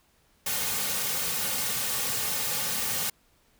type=noise with comb filter; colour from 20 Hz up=white; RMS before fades=-29 dBFS; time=0.46-3.1 s; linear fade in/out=5 ms; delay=3 ms; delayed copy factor=-0.7; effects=pink hiss -65 dBFS RMS until 3.59 s